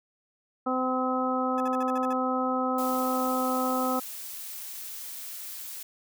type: harmonic tone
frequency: 256.8 Hz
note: C4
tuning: 32 cents flat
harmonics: 1 / 2 / 3 / 4 / 5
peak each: -29 / -31 / -32 / -36 / -30 dBFS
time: 0.66-4 s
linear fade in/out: 10 ms
type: tone bursts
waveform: 20% pulse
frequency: 857 Hz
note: A5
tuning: 46 cents flat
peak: -35 dBFS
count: 8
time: 1.58-2.128 s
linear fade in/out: 0 ms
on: 23 ms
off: 52 ms
type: noise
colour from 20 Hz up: blue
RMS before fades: -39 dBFS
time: 2.78-5.83 s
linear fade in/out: 5 ms
effects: none